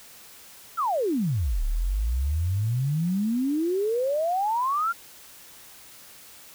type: exponential two-way sweep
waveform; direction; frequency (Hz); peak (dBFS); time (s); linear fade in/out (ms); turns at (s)
sine; down then up; 1417 to 34.65 to 1417; -22; 0.77-4.93; 20; 1.63
effects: white hiss -48 dBFS RMS until 6.54 s